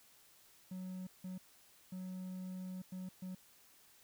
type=tone bursts at uneven times; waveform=triangle; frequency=185 Hz; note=F#3; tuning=in tune; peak=-40 dBFS; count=5; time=0.71-1.07 / 1.24-1.38 / 1.92-2.82 / 2.92-3.09 / 3.22-3.35 s; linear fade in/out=5 ms; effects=white hiss -65 dBFS RMS until 4.03 s